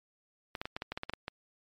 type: clicks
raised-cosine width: 0.3 ms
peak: -20 dBFS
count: 11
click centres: 0.552 / 0.615 / 0.655 / 0.765 / 0.821 / 0.92 / 0.975 / 1.034 / 1.096 / 1.136 / 1.281 s
effects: MP3 64 kbps